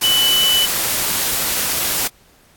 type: tone in noise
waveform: sine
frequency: 2986 Hz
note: F#7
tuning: 15 cents sharp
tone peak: -13 dBFS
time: 0.03-0.66 s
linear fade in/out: 10 ms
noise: white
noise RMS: -19 dBFS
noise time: 0.01-2.08 s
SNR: +3 dB
effects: pink hiss -52 dBFS RMS until 2.56 s + AAC 64 kbps